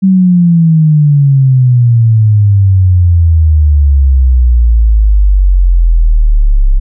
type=exponential sweep; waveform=sine; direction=down; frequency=193.4 to 33 Hz; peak=-3 dBFS; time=0.02-6.8 s; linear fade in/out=20 ms; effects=none